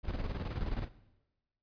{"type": "noise with tremolo", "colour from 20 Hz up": "brown", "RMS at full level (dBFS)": -34, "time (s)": [0.03, 0.89], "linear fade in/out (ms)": 50, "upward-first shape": "square", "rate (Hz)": 19, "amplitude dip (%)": 55, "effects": ["noise-tail reverb RT60 1.0 s tail -17 dB re dry", "resampled to 11025 Hz"]}